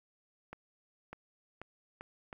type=accelerating click train; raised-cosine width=0.5 ms; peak=-29 dBFS; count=5; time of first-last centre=0.53-2.329 s; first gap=600 ms; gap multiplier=0.81; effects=11-bit